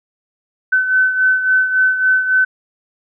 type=beating tone pair; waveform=sine; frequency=1517 / 1520.6 Hz; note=F#6 / F#6; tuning=+43 / +47 cents; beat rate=3.6 Hz; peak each=-12 / -19 dBFS; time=0.72-2.45 s; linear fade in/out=10 ms; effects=none